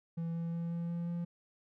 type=tone with pitch steps; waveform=triangle; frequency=166.5 / 167.56 / 168.63 / 169.7 / 170.79 / 171.87 Hz; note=E3 / E3 / E3 / F3 / F3 / F3; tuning=+18 / +29 / +40 / -49 / -38 / -27 cents; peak=-32 dBFS; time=0.17-1.25 s; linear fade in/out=10 ms; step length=180 ms; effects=none